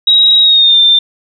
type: tone with pitch glide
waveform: sine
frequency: 3819 to 3584 Hz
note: A#7 to A7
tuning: +41 to +31 cents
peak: -4 dBFS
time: 0.07-0.99 s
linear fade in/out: 5 ms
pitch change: -110 cents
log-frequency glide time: 0.4-0.79 s
effects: none

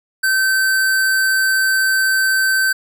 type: tone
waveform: square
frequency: 1544 Hz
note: G6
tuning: 27 cents flat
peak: -14 dBFS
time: 0.23-2.73 s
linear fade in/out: 10 ms
effects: none

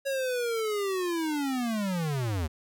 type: linear sweep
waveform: square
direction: down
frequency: 554.4 to 73.42 Hz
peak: -28 dBFS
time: 0.05-2.48 s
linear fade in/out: 20 ms
effects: none

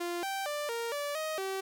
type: tone with pitch steps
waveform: sawtooth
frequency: 347.5 / 780 / 590 / 465.2 / 579 / 627 / 384.7 Hz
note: F4 / G5 / D5 / A#4 / D5 / D#5 / G4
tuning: -9 / -9 / +8 / -4 / -25 / +13 / -33 cents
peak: -29 dBFS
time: 0-1.61 s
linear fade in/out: 10 ms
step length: 230 ms
effects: none

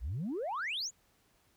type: exponential sweep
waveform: sine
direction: up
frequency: 51.6 to 7400 Hz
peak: -32 dBFS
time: 0-0.91 s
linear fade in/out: 50 ms
effects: tanh soft clip ceiling -31 dBFS + pink hiss -70 dBFS RMS until 1.56 s

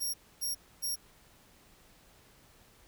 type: tone bursts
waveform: 15% pulse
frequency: 5588 Hz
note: F8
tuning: in tune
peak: -26 dBFS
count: 3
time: 0-0.96 s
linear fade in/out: 20 ms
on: 140 ms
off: 270 ms
effects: pink hiss -61 dBFS RMS until 2.87 s

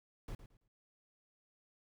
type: noise with echo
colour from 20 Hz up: brown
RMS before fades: -43 dBFS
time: 0.28-0.35 s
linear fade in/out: 2 ms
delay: 110 ms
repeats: 3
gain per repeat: -12 dB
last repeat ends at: 0.68 s
effects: none

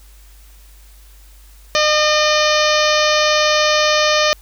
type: harmonic tone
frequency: 607 Hz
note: D#5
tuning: 43 cents flat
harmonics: 1 / 2 / 3 / 4 / 5 / 6 / 7 / 8 / 9 / 10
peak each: -16 / -19 / -21 / -22 / -23 / -24 / -24 / -25 / -26 / -26 dBFS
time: 1.75-4.33 s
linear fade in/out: 0 ms
effects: added 50 Hz sine -41 dBFS peak until 4.41 s + white hiss -50 dBFS RMS until 4.41 s

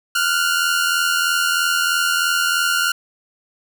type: tone pair together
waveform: sawtooth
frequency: 1396.9 / 1480 Hz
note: F6 / F#6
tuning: 0 / 0 cents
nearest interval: minor second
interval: 100 cents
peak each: -14 / -18 dBFS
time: 0.15-2.92 s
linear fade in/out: 5 ms
effects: none

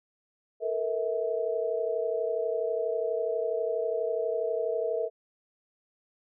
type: tone cluster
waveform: sine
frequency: 445.1 / 477.3 / 647 Hz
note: A4 / A#4 / E5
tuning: +20 / +41 / -32 cents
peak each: -31 dBFS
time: 0.6-5.1 s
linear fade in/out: 50 ms
effects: none

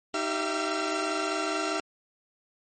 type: tone cluster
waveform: sawtooth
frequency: 311.6 / 387 / 671 / 1367 Hz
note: D#4 / G4 / E5 / F6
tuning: +3 / -22 / +31 / -37 cents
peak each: -29 dBFS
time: 0.14-1.8 s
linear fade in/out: 2 ms
effects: MP3 32 kbps

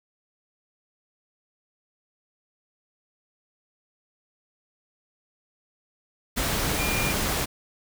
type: tone in noise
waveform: sine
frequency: 2404 Hz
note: D7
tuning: 40 cents sharp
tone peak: -29 dBFS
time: 6.78-7.13 s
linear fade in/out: 20 ms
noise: pink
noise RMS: -26 dBFS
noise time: 6.36-7.46 s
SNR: -6 dB
effects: none

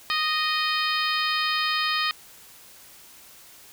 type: harmonic tone with a mistuned harmonic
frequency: 620 Hz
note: D#5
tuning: 6 cents flat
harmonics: 2 / 3 / 4 / 5 / 6 / 7 / 8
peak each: -27 / -29 / -30 / -31 / -32 / -32 / -33 dBFS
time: 0.1-2.11 s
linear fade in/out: 0 ms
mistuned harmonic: 7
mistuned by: -20 cents
effects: white hiss -49 dBFS RMS until 3.72 s

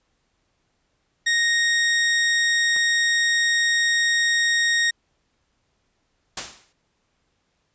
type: tone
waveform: sawtooth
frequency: 1864.7 Hz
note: A#6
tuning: in tune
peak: -14 dBFS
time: 1.26-4.91 s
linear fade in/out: 10 ms
type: clicks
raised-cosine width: 0.5 ms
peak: -23 / -29 dBFS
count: 2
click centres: 2.763 / 2.769 s
type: noise with exponential decay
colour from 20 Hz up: white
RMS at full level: -25 dBFS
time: 6.37-6.73 s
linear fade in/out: 5 ms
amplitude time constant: 77 ms
effects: pink hiss -70 dBFS RMS until 7.74 s + resampled to 16000 Hz

